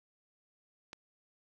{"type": "click", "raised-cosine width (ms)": 0.2, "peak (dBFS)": -27, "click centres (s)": 0.931, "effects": []}